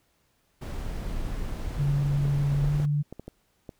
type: noise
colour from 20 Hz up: brown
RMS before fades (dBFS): -32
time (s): 0.61-2.86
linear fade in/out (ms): 10
type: tone with pitch glide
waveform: sine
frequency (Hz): 142 to 146.58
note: C#3 to D3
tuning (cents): +42 to -3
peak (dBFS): -22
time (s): 1.78-3.03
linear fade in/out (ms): 20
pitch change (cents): +55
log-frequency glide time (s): 2.64-2.73
type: clicks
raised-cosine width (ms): 2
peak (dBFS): -25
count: 8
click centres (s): 2.254 / 2.546 / 2.642 / 2.799 / 3.126 / 3.196 / 3.28 / 3.692
effects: pink hiss -69 dBFS RMS until 3.79 s